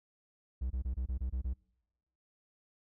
triangle tone bursts, 63.1 Hz, B1, 38 cents sharp, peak -30 dBFS, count 8, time 0.61-1.537 s, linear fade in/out 10 ms, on 94 ms, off 25 ms, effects noise-tail reverb RT60 0.9 s tail -25 dB re dry

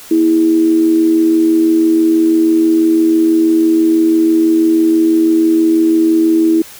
sine tone with amplitude modulation, 325.6 Hz, E4, 21 cents flat, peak -5 dBFS, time 0.11-6.62 s, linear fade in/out 5 ms, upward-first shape sine, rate 86.1 Hz, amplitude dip 50%, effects white hiss -35 dBFS RMS until 6.79 s

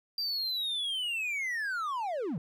triangle linear sweep, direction down, 4740 to 134.1 Hz, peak -29 dBFS, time 0.18-2.38 s, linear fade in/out 2 ms, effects none

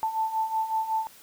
sine beating tone pair, 880 / 885.4 Hz, A5 / A5, 0 / +11 cents, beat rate 5.4 Hz, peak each -31 / -26 dBFS, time 0.03-1.07 s, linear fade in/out 0 ms, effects white hiss -52 dBFS RMS until 1.22 s

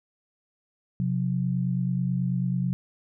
sine tone pair together, 130.81 / 180.02 Hz, C3 / F#3, 0 / -47 cents, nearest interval tritone, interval 553 cents, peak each -26 dBFS, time 1-2.73 s, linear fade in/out 0 ms, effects none

